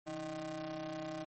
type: ring-modulated tone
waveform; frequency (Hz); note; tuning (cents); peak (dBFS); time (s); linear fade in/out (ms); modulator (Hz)
35% pulse; 151.4; D#3; -47; -35; 0.06-1.25; 20; 470
effects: MP3 32 kbps